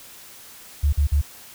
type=tone bursts; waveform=sine; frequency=72.4 Hz; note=D2; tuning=24 cents flat; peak=-15 dBFS; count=3; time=0.83-1.216 s; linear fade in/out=10 ms; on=98 ms; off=46 ms; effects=white hiss -44 dBFS RMS until 1.54 s